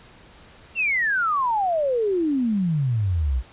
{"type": "exponential sweep", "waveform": "sine", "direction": "down", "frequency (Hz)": [2778, 57.8], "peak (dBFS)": -19, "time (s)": [0.75, 3.43], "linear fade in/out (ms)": 50, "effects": ["pink hiss -49 dBFS RMS until 3.52 s", "resampled to 8000 Hz"]}